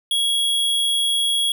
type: tone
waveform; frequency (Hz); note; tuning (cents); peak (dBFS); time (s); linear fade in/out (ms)
square; 3322; G#7; 0; -18; 0.11-1.52; 2
effects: none